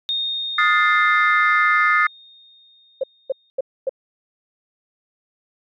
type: tone with exponential decay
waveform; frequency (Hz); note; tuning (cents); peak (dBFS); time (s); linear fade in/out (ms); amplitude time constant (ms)
sine; 3688; A#7; -19; -19; 0.09-3.5; 0; 740
type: chord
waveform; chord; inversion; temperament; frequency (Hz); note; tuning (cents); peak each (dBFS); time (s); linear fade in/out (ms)
sine; F dominant seventh; third; equal with one note detuned; 1244.5 / 1423.8 / 1760 / 2093; Eb6 / F6 / A6 / C7; 0 / +33 / 0 / 0; -17 / -22 / -19 / -19; 0.58-2.07; 5
type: tone bursts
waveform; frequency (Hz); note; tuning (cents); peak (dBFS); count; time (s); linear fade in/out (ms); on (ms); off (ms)
sine; 532; C5; +29; -17; 4; 3.01-3.894; 5; 26; 260
effects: tanh soft clip ceiling -4 dBFS